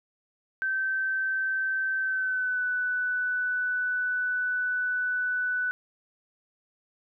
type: tone with pitch glide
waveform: sine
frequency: 1547 to 1491.7 Hz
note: G6 to F#6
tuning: -23 to +14 cents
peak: -25 dBFS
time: 0.62-5.71 s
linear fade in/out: 0 ms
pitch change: -63 cents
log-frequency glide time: 2-2.63 s
effects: none